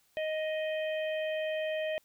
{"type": "harmonic tone", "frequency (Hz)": 624, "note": "D#5", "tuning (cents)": 5, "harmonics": [1, 3, 4, 5], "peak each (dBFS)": [-31, -41, -43, -45], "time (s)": [0.17, 1.98], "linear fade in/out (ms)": 0, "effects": ["white hiss -69 dBFS RMS until 2.04 s"]}